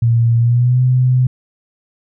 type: tone with pitch glide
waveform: sine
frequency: 116.54 to 127.09 Hz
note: A#2 to C3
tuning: 0 to -50 cents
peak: -9 dBFS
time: 0.02-1.27 s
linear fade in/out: 5 ms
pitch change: +150 cents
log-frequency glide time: 0.38-0.81 s
effects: none